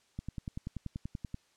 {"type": "click train", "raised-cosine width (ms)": 5, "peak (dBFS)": -25, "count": 13, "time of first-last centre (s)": [0.19, 1.344], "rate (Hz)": 10.4, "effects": ["white hiss -69 dBFS RMS until 1.56 s", "low-pass 7000 Hz 12 dB/octave"]}